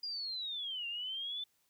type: linear two-way sweep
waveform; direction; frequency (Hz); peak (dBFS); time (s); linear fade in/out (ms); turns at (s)
sine; down then up; 4890 to 2755 to 3535; -37; 0.03-1.44; 5; 0.87
effects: white hiss -75 dBFS RMS until 1.69 s